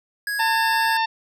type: tone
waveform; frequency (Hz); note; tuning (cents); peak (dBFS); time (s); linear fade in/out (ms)
square; 1661.2; G#6; 0; -24; 0.27-0.97; 2
type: harmonic tone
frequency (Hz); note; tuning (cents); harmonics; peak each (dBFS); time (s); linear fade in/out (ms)
898; A5; +35; 1 / 2 / 3 / 4 / 5 / 6; -20 / -26 / -30 / -32 / -34 / -36; 0.39-1.06; 10
effects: none